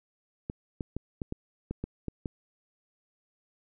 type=clicks; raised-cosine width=3 ms; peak=-20 dBFS; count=9; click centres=0.499 / 0.808 / 0.966 / 1.218 / 1.324 / 1.71 / 1.84 / 2.083 / 2.258 s; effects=none